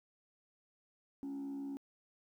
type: tone with frequency modulation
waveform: sine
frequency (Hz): 277.2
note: C#4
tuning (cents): 0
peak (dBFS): -37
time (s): 1.23-1.77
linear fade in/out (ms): 0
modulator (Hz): 66.7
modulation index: 0.37
effects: tanh soft clip ceiling -38 dBFS + 12-bit